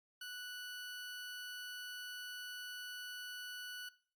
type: tone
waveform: 20% pulse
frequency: 1480 Hz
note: F#6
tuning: in tune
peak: -40 dBFS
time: 0.21-3.89 s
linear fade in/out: 5 ms
effects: noise-tail reverb RT60 0.4 s tail -17 dB re dry + Opus 48 kbps